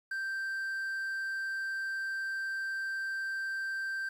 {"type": "tone with quantisation", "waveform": "triangle", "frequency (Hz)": 1568, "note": "G6", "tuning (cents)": 0, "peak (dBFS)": -31, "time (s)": [0.11, 4.09], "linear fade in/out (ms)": 5, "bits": 10, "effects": []}